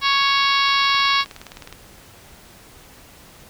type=harmonic tone; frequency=554.4 Hz; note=C#5; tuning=in tune; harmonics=2 / 3 / 4 / 5 / 6 / 7 / 8 / 9 / 10; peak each=-19 / -26 / -23 / -26 / -25 / -24 / -26 / -31 / -31 dBFS; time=0.01-1.25 s; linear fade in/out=50 ms
type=click train; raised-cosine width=0.2 ms; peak=-19 dBFS; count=21; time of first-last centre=0.69-1.726 s; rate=19.3 Hz
effects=pink hiss -46 dBFS RMS until 3.49 s

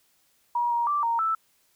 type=tone with pitch steps; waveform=sine; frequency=956 / 944 / 1170 / 928 / 1319 Hz; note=A#5 / A#5 / D6 / A#5 / E6; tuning=+43 / +22 / -7 / -8 / +1 cents; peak=-22 dBFS; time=0.55-1.35 s; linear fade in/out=5 ms; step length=160 ms; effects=white hiss -66 dBFS RMS until 1.75 s

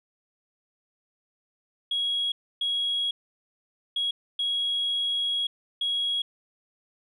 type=tone bursts at uneven times; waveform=sine; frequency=3314 Hz; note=G#7; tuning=4 cents flat; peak=-23 dBFS; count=5; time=1.91-2.32 / 2.61-3.11 / 3.96-4.11 / 4.39-5.47 / 5.81-6.22 s; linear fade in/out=5 ms; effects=tanh soft clip ceiling -20 dBFS

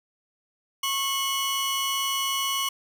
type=tone pair together; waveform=sawtooth; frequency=1091 / 2960 Hz; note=C#6 / F#7; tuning=-28 / 0 cents; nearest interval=octave + perfect fourth; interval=1728 cents; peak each=-24 dBFS; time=0.83-2.69 s; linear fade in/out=5 ms; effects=none

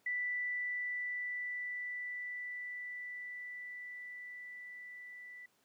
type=tone with level ramp; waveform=sine; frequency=1975.5 Hz; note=B6; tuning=in tune; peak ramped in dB=-33 to -48 dBFS; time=0.06-5.46 s; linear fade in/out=5 ms; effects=pink hiss -73 dBFS RMS until 5.64 s + high-pass 200 Hz 12 dB/octave

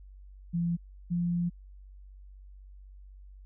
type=tone pair in turn; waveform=sine; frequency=170.9 / 173.59 Hz; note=F3 / F3; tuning=-37 / -10 cents; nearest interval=unison; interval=27 cents; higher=second; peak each=-26 dBFS; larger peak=neither; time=0.53-0.77 / 1.1-1.5 s; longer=second; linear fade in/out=20 ms; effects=added 48 Hz sine -47 dBFS peak until 3.45 s

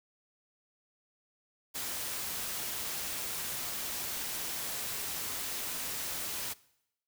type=noise; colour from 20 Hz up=white; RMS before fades=-37 dBFS; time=1.74-6.54 s; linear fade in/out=20 ms; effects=noise-tail reverb RT60 0.8 s tail -21 dB re dry

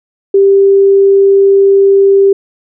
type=tone; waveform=sine; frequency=393.7 Hz; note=G4; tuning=8 cents sharp; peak=-3 dBFS; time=0.34-2.33 s; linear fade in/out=5 ms; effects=none

